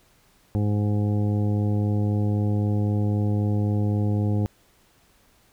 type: harmonic tone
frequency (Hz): 103.83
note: G#2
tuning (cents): 0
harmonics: 1 / 2 / 3 / 4 / 5 / 7 / 8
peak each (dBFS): -21 / -27 / -31 / -36 / -37 / -42 / -45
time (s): 0.55-4.46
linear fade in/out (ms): 0
effects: pink hiss -60 dBFS RMS until 5.52 s